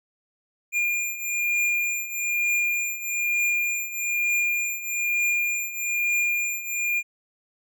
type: beating tone pair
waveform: square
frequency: 2410 / 2411.1 Hz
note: D7 / D7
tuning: +44 / +45 cents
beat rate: 1.1 Hz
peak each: -29 / -25 dBFS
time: 0.72-7.03 s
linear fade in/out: 50 ms
effects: none